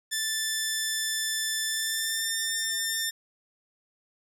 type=tone with pitch glide; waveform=10% pulse; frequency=1760 to 1799.1 Hz; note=A6 to A6; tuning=0 to +38 cents; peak=-18 dBFS; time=0.11-3.11 s; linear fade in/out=20 ms; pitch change=+38 cents; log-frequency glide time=1.66-2.32 s; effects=none